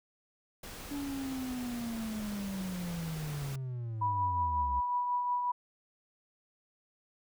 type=noise; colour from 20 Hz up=pink; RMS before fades=-45 dBFS; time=0.63-3.56 s; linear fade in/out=5 ms
type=linear sweep; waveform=triangle; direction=down; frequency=288.6 to 61.74 Hz; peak=-33 dBFS; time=0.9-4.81 s; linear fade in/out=20 ms
type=tone with tremolo; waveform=sine; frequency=980 Hz; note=B5; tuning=14 cents flat; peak=-27 dBFS; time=4.01-5.52 s; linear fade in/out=10 ms; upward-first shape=triangle; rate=5.5 Hz; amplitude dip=40%
effects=none